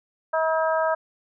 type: harmonic tone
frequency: 320.2 Hz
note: D#4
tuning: 50 cents sharp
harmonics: 2 / 3 / 4 / 5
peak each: -22 / -26 / -28 / -30 dBFS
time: 0.33-0.95 s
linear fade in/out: 10 ms
effects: none